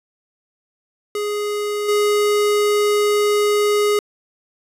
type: tone with level steps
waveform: square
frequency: 415.3 Hz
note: G#4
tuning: in tune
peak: -21 / -15 dBFS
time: 1.15-3.99 s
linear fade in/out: 2 ms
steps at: 1.88 s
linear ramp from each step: 10 ms
effects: resampled to 32000 Hz